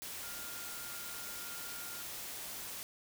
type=tone in noise; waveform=sine; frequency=1406 Hz; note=F6; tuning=11 cents sharp; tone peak=-51 dBFS; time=0.23-2.02 s; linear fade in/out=0 ms; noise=white; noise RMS=-44 dBFS; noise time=0.02-2.83 s; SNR=-10 dB; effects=none